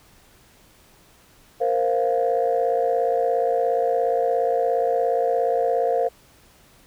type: chord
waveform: sine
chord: Bb suspended second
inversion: none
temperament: equal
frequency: 466.2 / 523.3 / 698.5 Hz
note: Bb4 / C5 / F5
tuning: 0 / 0 / 0 cents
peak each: -22 dBFS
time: 1.6-6.09 s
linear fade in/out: 20 ms
effects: tanh soft clip ceiling -11 dBFS + pink hiss -54 dBFS RMS until 6.86 s